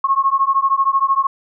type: beating tone pair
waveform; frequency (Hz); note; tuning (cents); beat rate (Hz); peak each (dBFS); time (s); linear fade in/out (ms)
sine; 1082 / 1095; C#6 / C#6; -42 / -22; 13; -16; 0.04-1.27; 5
effects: none